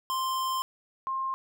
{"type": "tone pair in turn", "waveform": ["square", "sine"], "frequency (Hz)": [1046.5, 1061.7], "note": ["C6", "C6"], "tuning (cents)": [0, 25], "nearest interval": "unison", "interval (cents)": 25, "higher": "second", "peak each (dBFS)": -28, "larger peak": "neither", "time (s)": [[0.1, 0.62], [1.07, 1.34]], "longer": "first", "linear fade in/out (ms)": 0, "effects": []}